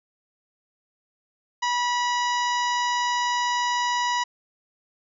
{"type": "harmonic tone with a mistuned harmonic", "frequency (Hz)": 973, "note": "B5", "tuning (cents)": -26, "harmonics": [1, 2, 3, 4, 5, 6, 7], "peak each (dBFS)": [-23, -29, -33, -35, -37, -39, -40], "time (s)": [1.62, 4.24], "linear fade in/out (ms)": 10, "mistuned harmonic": 5, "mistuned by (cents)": 48, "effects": []}